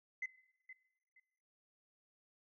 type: tone with echo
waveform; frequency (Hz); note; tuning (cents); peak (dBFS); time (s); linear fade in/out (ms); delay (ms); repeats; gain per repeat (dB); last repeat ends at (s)
sine; 2041; C7; -44; -36; 0.22-0.26; 5; 470; 2; -13; 1.2
effects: noise-tail reverb RT60 0.9 s tail -19 dB re dry + tanh soft clip ceiling -32 dBFS